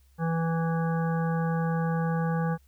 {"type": "harmonic tone", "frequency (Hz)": 164.81, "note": "E3", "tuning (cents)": 0, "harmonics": [1, 3, 5, 7, 9, 10], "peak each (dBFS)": [-25, -34, -35, -39, -42, -42], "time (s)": [0.18, 2.58], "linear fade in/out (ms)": 50, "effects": ["added 67 Hz sine -57 dBFS peak until 2.67 s", "white hiss -69 dBFS RMS until 2.67 s"]}